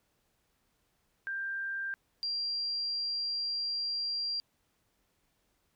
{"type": "tone pair in turn", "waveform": "sine", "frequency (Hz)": [1585, 4750], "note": ["G6", "D8"], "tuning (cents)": [19, 19], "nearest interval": "octave + perfect fifth", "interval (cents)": 1900, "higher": "second", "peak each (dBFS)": [-33, -31], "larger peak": "second", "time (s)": [[1.27, 1.94], [2.23, 4.4]], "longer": "second", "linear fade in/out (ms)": 0, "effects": ["pink hiss -75 dBFS RMS until 5.75 s"]}